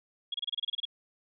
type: tone bursts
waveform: sine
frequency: 3322 Hz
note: G#7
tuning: in tune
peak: -30 dBFS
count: 11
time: 0.32-0.853 s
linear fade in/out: 5 ms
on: 23 ms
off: 28 ms
effects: none